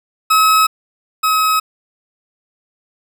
40% pulse tone pair in turn, 1283 / 1276.4 Hz, E6 / D#6, -47 / +44 cents, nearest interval unison, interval 9 cents, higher first, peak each -8 / -11 dBFS, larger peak first, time 0.3-0.67 / 1.23-1.6 s, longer neither, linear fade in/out 10 ms, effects none

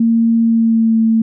sine tone with pitch glide, 229 to 224.2 Hz, A#3 to A3, -31 to +33 cents, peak -9 dBFS, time 0-1.22 s, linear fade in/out 5 ms, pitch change -36 cents, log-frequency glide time 0.41-0.98 s, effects none

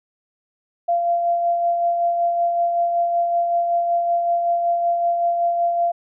sine tone with tremolo, 689 Hz, F5, 24 cents flat, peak -15 dBFS, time 0.88-5.92 s, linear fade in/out 10 ms, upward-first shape sine, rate 5.3 Hz, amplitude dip 35%, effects none

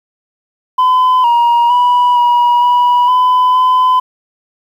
sine tone with pitch steps, 1014 / 947 / 980 / 965 / 976 / 1005 / 1013 Hz, B5 / A#5 / B5 / B5 / B5 / B5 / B5, +45 / +27 / -14 / -40 / -21 / +30 / +44 cents, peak -4 dBFS, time 0.78-4 s, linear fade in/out 10 ms, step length 460 ms, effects tanh soft clip ceiling -6 dBFS + 7-bit

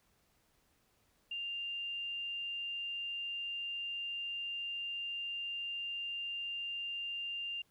sine tone, 2794 Hz, F7, in tune, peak -37 dBFS, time 1.31-7.62 s, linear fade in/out 5 ms, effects pink hiss -73 dBFS RMS until 7.7 s

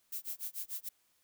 violet noise with tremolo, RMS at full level -38 dBFS, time 0.12-0.89 s, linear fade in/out 5 ms, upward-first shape sine, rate 6.8 Hz, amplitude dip 100%, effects white hiss -73 dBFS RMS until 1.23 s

